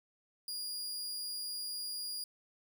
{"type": "tone", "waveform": "sawtooth", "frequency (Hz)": 4848, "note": "D#8", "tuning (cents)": -46, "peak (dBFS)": -35, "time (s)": [0.48, 2.24], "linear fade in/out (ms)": 2, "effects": ["11-bit"]}